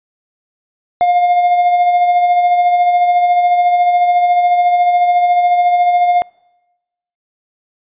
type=tone with tremolo; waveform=triangle; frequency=709 Hz; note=F5; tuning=26 cents sharp; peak=-5 dBFS; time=1.01-6.22 s; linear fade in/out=0 ms; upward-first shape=sine; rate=14 Hz; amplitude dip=40%; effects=noise-tail reverb RT60 1.0 s tail -26 dB re dry + resampled to 8000 Hz